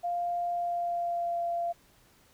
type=tone with pitch glide; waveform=sine; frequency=698.5 to 687.7 Hz; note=F5 to F5; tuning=0 to -27 cents; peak=-28 dBFS; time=0.03-1.73 s; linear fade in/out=20 ms; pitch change=-27 cents; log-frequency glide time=0.5-1.41 s; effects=pink hiss -62 dBFS RMS until 2.33 s